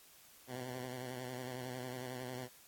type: tone with vibrato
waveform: 10% pulse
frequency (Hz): 126.5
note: B2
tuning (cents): +42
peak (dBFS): -34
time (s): 0.47-2.49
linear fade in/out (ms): 50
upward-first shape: sine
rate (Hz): 11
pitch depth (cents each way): 46
effects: white hiss -61 dBFS RMS until 2.67 s + AAC 64 kbps